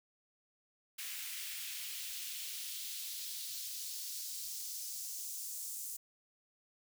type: noise with high-pass filter sweep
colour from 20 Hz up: white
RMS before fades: -43 dBFS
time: 0.98-5.97 s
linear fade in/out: 10 ms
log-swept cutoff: 2100 to 7400 Hz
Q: 1.5
effects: none